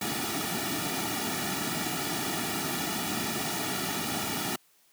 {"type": "noise with comb filter", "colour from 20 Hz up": "pink", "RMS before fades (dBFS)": -31, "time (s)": [0.01, 4.56], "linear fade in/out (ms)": 5, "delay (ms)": 1.9, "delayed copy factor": -0.8, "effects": ["white hiss -64 dBFS RMS until 4.92 s", "high-pass 150 Hz 12 dB/octave"]}